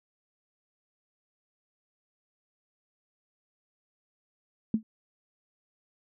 sine tone with exponential decay, 220 Hz, A3, in tune, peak -18 dBFS, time 4.74-4.83 s, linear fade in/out 2 ms, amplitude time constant 19 ms, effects none

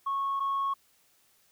sine tone pair in turn, 1100 / 1100 Hz, C#6 / C#6, -14 / -14 cents, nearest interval unison, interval 0 cents, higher neither, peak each -26 / -25 dBFS, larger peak second, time 0.06-0.4 / 0.4-0.74 s, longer neither, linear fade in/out 10 ms, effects tanh soft clip ceiling -24 dBFS + white hiss -66 dBFS RMS until 1.51 s

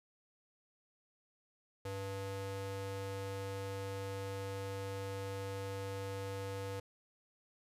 square ring-modulated tone, 194.5 Hz, G3, 13 cents flat, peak -37 dBFS, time 1.85-6.8 s, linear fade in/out 5 ms, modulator 295 Hz, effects resampled to 32000 Hz

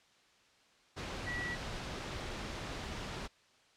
sine tone in noise, 1939 Hz, B6, 32 cents flat, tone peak -37 dBFS, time 1.26-1.56 s, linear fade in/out 20 ms, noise pink, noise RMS -41 dBFS, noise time 0.96-3.28 s, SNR +1 dB, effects white hiss -66 dBFS RMS until 3.76 s + low-pass 5000 Hz 12 dB/octave

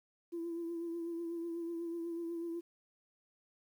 sine tone with vibrato, 337.2 Hz, E4, 39 cents sharp, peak -36 dBFS, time 0.32-2.61 s, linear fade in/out 20 ms, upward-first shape triangle, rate 8.1 Hz, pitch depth 38 cents each way, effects tanh soft clip ceiling -33 dBFS + 11-bit

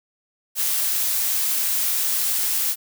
blue noise, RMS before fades -22 dBFS, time 0.55-2.76 s, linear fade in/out 50 ms, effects none

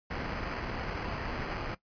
pink noise with sample-and-hold, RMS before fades -36 dBFS, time 0.1-1.75 s, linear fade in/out 10 ms, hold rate 3675 Hz, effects noise-tail reverb RT60 0.1 s tail -17 dB re dry + resampled to 11025 Hz

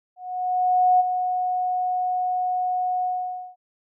sine tone with ADSR envelope, 731 Hz, F#5, 21 cents flat, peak -13 dBFS, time 0.16-3.56 s, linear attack 840 ms, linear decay 21 ms, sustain -8 dB, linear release 520 ms, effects none

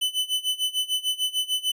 45% pulse tone with tremolo, 3012 Hz, F#7, 30 cents sharp, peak -20 dBFS, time 0.01-1.72 s, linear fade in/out 10 ms, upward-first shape sine, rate 6.7 Hz, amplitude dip 90%, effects resampled to 32000 Hz

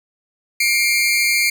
sawtooth tone pair together, 2136 / 2349 Hz, C7 / D7, +35 / 0 cents, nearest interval major second, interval 165 cents, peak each -14 dBFS, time 0.6-1.5 s, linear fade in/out 5 ms, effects none

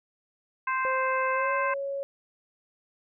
harmonic tone, 522 Hz, C5, 4 cents flat, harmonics 2 / 3 / 4 / 5, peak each -27 / -31 / -35 / -37 dBFS, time 0.67-1.74 s, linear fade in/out 5 ms
sine tone with pitch glide, 523.3 to 554.4 Hz, C5 to C#5, 0 to 0 cents, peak -29 dBFS, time 0.85-2.03 s, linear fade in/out 0 ms, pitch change +100 cents, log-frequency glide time 1.33-1.52 s
effects none

